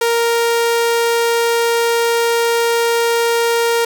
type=tone; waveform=sawtooth; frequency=466.2 Hz; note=A#4; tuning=in tune; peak=-9 dBFS; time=0.01-3.85 s; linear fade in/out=5 ms; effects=none